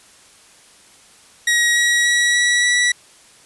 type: tone with pitch steps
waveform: sawtooth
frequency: 1900 / 1912.1 / 1924.3 / 1936.6 / 1948.9 Hz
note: A#6 / A#6 / B6 / B6 / B6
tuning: +33 / +43 / -45 / -34 / -23 cents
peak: -10 dBFS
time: 1.47-2.92 s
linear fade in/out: 5 ms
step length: 290 ms
effects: white hiss -48 dBFS RMS until 3.45 s + resampled to 24000 Hz